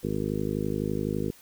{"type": "harmonic tone", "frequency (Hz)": 51.91, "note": "G#1", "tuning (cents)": 0, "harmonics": [1, 2, 3, 4, 5, 6, 7, 8, 9], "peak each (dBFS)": [-39, -36, -33, -33, -34, -38, -34, -36, -37], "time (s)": [0.03, 1.31], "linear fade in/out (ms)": 10, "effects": ["white hiss -54 dBFS RMS until 1.41 s"]}